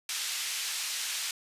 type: band-pass noise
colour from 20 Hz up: pink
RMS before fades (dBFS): -34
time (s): 0.09-1.31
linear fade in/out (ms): 2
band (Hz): 2700 to 10000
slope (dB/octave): 12
effects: resampled to 32000 Hz